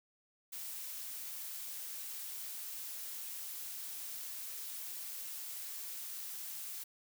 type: noise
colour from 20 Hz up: blue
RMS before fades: -44 dBFS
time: 0.52-6.84 s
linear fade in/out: 10 ms
effects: none